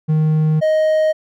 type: tone pair in turn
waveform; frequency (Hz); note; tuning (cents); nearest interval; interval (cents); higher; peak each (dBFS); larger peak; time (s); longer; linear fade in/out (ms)
triangle; 155.56 / 624.6; D#3 / D#5; 0 / +7; 2 octaves; 2407; second; -10; neither; 0.08-0.61 / 0.61-1.13; first; 20
effects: none